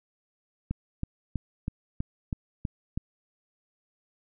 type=click train; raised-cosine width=5 ms; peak=-17 dBFS; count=8; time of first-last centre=0.71-2.975 s; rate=3.09 Hz; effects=none